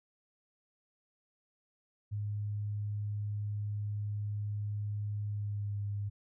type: tone with pitch glide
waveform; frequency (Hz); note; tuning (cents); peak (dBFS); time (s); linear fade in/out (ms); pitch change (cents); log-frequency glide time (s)
sine; 103.83 to 101.93; G#2 to G#2; 0 to -32; -33; 2.11-6.1; 20; -32; 5.26-5.79
effects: none